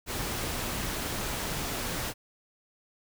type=noise; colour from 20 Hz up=pink; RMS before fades=-33 dBFS; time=0.06-2.14 s; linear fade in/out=50 ms; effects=none